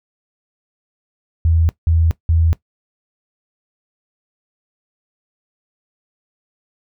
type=tone bursts; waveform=sine; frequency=82 Hz; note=E2; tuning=9 cents flat; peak=-11 dBFS; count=3; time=1.45-2.53 s; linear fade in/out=0 ms; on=240 ms; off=180 ms; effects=noise-tail reverb RT60 0.1 s tail -18 dB re dry